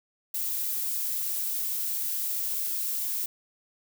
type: noise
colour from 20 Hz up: violet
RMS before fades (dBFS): -30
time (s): 0.34-3.26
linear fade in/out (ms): 5
effects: none